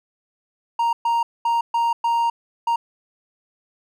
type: tone bursts at uneven times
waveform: triangle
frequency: 932.3 Hz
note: A#5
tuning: in tune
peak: -15 dBFS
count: 6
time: 0.79-0.93 / 1.05-1.23 / 1.45-1.61 / 1.74-1.93 / 2.04-2.3 / 2.67-2.76 s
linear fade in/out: 5 ms
effects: none